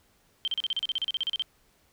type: tone bursts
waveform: sine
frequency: 3136 Hz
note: G7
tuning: in tune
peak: -25 dBFS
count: 16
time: 0.45-1.422 s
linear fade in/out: 0 ms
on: 27 ms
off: 36 ms
effects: pink hiss -65 dBFS RMS until 1.92 s